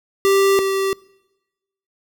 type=tone pair in turn; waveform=square; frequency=392 / 388.2 Hz; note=G4 / G4; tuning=0 / -17 cents; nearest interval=unison; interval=17 cents; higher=first; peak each=-13 / -18 dBFS; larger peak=first; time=0.25-0.59 / 0.59-0.93 s; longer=neither; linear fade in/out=0 ms; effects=noise-tail reverb RT60 1.0 s tail -23 dB re dry